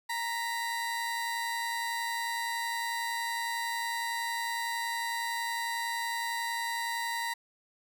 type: tone pair together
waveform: 30% pulse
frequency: 932.3 / 1975.5 Hz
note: A#5 / B6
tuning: 0 / 0 cents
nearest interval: octave + minor second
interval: 1300 cents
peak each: -30 / -34 dBFS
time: 0.09-7.34 s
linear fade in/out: 10 ms
effects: none